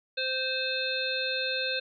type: harmonic tone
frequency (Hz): 520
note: C5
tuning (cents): -11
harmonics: 1 / 3 / 5 / 7 / 8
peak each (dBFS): -34 / -34 / -34 / -34 / -34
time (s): 0.17-1.8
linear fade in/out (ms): 10
effects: none